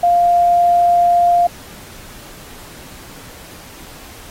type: tone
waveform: sine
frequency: 698.5 Hz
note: F5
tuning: in tune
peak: -9 dBFS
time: 0.03-1.47 s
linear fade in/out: 5 ms
effects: pink hiss -38 dBFS RMS until 4.3 s + AAC 48 kbps